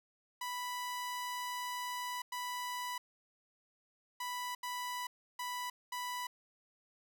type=tone bursts at uneven times; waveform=sawtooth; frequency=988 Hz; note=B5; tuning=in tune; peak=-34 dBFS; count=6; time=0.41-2.22 / 2.32-2.98 / 4.2-4.55 / 4.63-5.07 / 5.39-5.7 / 5.92-6.27 s; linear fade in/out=5 ms; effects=none